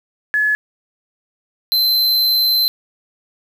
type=tone pair in turn; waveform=sine / square; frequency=1706 / 4085 Hz; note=G#6 / C8; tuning=+46 / -42 cents; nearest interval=octave + minor third; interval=1512 cents; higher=second; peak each=-13 dBFS; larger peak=neither; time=0.34-0.55 / 1.72-2.68 s; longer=second; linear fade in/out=0 ms; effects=7-bit